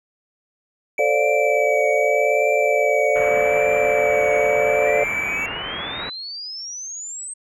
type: tone with vibrato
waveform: triangle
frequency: 2300 Hz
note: D7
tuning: 37 cents flat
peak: -21 dBFS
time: 0.98-5.46 s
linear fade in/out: 2 ms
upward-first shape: triangle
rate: 0.82 Hz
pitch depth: 39 cents each way
type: chord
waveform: sine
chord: D minor seventh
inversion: second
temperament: just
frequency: 440.5 / 528.6 / 587.3 / 704.8 Hz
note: A4 / C5 / D5 / F5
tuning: +2 / +18 / 0 / +16 cents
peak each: -22 / -23 / -19 / -24 dBFS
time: 0.99-5.04 s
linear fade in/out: 2 ms
type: low-pass noise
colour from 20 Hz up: white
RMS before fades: -31 dBFS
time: 3.15-6.1 s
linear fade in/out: 10 ms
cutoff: 2400 Hz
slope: 48 dB/octave
type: exponential sweep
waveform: sine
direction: up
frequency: 1900 to 8400 Hz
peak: -29 dBFS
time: 4.86-7.34 s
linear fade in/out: 10 ms
effects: none